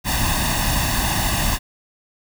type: noise with comb filter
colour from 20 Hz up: pink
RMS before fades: -20 dBFS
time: 0.04-1.59 s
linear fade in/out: 50 ms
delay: 1.1 ms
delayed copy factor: +0.8
effects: none